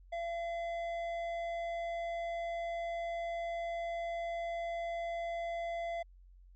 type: tone with hard clipping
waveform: sine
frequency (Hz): 680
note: F5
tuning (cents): -46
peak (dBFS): -37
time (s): 0.12-6.03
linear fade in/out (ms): 10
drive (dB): 8
effects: added 45 Hz sine -55 dBFS peak until 6.55 s + resampled to 16000 Hz